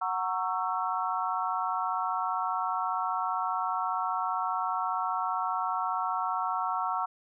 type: chord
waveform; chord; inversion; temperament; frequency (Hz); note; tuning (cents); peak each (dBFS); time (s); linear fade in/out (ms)
sine; F# dominant seventh; none; just; 740 / 925 / 1110 / 1332; F#5 / A#5 / C#6 / E6; 0 / -14 / +2 / +18; -33; 0.01-7.06; 10
effects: none